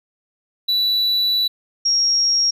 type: tone pair in turn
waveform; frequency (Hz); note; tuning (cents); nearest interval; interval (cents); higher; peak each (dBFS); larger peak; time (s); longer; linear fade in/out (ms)
triangle / sine; 3951 / 5588; B7 / F8; 0 / 0; tritone; 600; second; -14; neither; 0.68-1.48 / 1.85-2.51; first; 10
effects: none